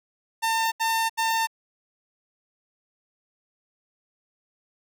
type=tone bursts; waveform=sawtooth; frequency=902 Hz; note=A5; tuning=43 cents sharp; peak=-18 dBFS; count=3; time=0.42-1.472 s; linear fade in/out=20 ms; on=300 ms; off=76 ms; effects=none